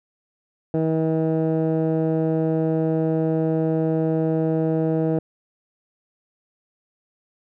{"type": "tone with low-pass filter", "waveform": "15% pulse", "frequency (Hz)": 160, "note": "D#3", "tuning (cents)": 49, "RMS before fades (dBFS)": -21, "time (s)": [0.74, 5.19], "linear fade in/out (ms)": 2, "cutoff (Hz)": 570, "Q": 1.1, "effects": []}